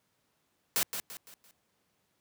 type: noise with echo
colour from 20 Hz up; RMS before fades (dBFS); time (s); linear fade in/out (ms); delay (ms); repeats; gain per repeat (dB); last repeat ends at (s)
white; -28; 0.76-0.83; 0; 170; 4; -8; 1.51
effects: pink hiss -75 dBFS RMS until 2.2 s + high-pass 100 Hz 12 dB/octave